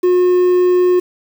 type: tone with quantisation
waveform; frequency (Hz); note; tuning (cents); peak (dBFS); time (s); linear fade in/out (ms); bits
triangle; 360.5; F#4; -45; -7; 0.03-1; 10; 6
effects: none